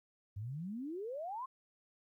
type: exponential sweep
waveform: sine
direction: up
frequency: 95 to 1090 Hz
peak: -39 dBFS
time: 0.36-1.46 s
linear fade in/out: 10 ms
effects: 13-bit